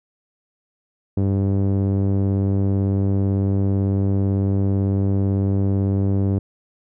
sawtooth tone with low-pass filter, 98 Hz, G2, in tune, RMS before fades -19 dBFS, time 1.17-6.39 s, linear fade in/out 5 ms, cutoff 380 Hz, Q 1, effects none

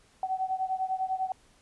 sine beating tone pair, 752 / 762 Hz, F#5 / G5, +28 / -49 cents, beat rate 10 Hz, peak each -30 / -32 dBFS, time 0.23-1.32 s, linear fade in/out 2 ms, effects pink hiss -62 dBFS RMS until 1.61 s + resampled to 24000 Hz

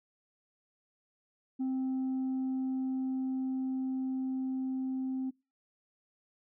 sine tone with level ramp, 261.6 Hz, C4, in tune, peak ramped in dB -27 to -30 dBFS, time 1.59-5.31 s, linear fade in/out 20 ms, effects noise-tail reverb RT60 0.3 s tail -25 dB re dry + tanh soft clip ceiling -29 dBFS

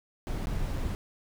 brown noise with dropouts, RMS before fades -31 dBFS, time 0.27-0.95 s, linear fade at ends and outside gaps 0 ms, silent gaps 0.457-0.471 / 0.588-0.592 / 0.774-0.779 s, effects none

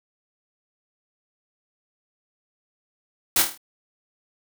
white noise with echo, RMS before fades -19 dBFS, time 3.36-3.42 s, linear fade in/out 2 ms, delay 26 ms, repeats 6, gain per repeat -5 dB, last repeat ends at 3.576 s, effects none

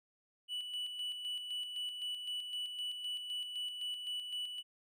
triangle tone with tremolo, 2960 Hz, F#7, in tune, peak -35 dBFS, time 0.48-4.63 s, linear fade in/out 50 ms, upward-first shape square, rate 3.9 Hz, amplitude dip 45%, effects none

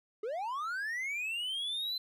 triangle linear sweep, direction up, 401.6 to 4088 Hz, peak -32 dBFS, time 0.23-1.98 s, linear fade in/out 5 ms, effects none

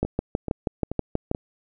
two click trains, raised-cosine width 2 ms, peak -9 / -15 dBFS, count 9 / 4, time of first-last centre 0.03-1.314 / 0.05-1.349 s, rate 6.23 / 2.31 Hz, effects none

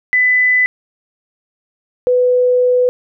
sine tone pair in turn, 2000 / 497.7 Hz, B6 / B4, +21 / +13 cents, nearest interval 2 octaves, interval 2408 cents, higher first, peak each -9 dBFS, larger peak neither, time 0.13-0.66 / 2.07-2.89 s, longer second, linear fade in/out 0 ms, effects none

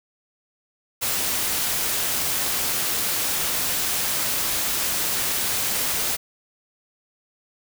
white noise, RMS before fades -24 dBFS, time 1.01-6.17 s, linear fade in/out 20 ms, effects none

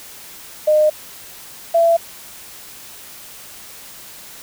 sine tone pair in turn, 611 / 670.9 Hz, D#5 / E5, -32 / +30 cents, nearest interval major second, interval 162 cents, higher second, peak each -10 dBFS, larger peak neither, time 0.67-0.9 / 1.74-1.97 s, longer neither, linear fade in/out 10 ms, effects white hiss -38 dBFS RMS until 4.42 s

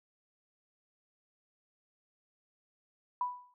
sine tone with exponential decay, 987.8 Hz, B5, in tune, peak -27 dBFS, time 3.21-3.54 s, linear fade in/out 2 ms, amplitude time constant 70 ms, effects none

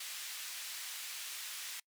pink band-pass noise, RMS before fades -44 dBFS, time 0-1.8 s, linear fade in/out 5 ms, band 2300 to 16000 Hz, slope 12 dB/octave, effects noise-tail reverb RT60 0.1 s tail -24 dB re dry

